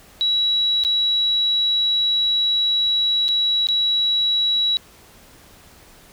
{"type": "tone with dropouts", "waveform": "sine", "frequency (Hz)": 3900, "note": "B7", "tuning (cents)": -23, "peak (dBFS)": -16, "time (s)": [0.21, 4.77], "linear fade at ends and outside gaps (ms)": 0, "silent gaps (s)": [[0.837, 0.849], [3.282, 3.288], [3.67, 3.687]], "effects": ["pink hiss -48 dBFS RMS until 6.12 s"]}